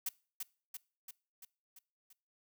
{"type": "noise with echo", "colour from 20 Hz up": "blue", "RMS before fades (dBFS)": -36, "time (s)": [0.06, 0.09], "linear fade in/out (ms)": 5, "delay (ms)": 340, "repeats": 6, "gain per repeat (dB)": -4, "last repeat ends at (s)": 2.13, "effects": ["noise-tail reverb RT60 0.4 s tail -23 dB re dry"]}